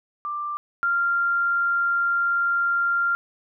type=tone pair in turn; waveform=sine; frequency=1182 / 1389.4 Hz; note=D6 / F6; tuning=+11 / -9 cents; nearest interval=minor third; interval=280 cents; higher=second; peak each=-26 / -19 dBFS; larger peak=second; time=0.25-0.57 / 0.83-3.15 s; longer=second; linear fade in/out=0 ms; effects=none